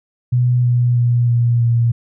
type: tone with pitch steps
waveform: sine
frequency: 123.47 / 121.98 / 120.51 / 119.06 / 117.62 Hz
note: B2 / B2 / B2 / A#2 / A#2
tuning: 0 / -21 / -42 / +37 / +16 cents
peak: -11 dBFS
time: 0.32-1.92 s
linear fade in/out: 10 ms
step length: 320 ms
effects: none